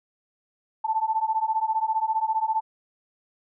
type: beating tone pair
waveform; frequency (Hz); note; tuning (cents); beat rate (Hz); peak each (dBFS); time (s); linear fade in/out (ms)
sine; 874 / 889; A5 / A5; -12 / +18; 15; -25; 0.84-2.61; 10
effects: none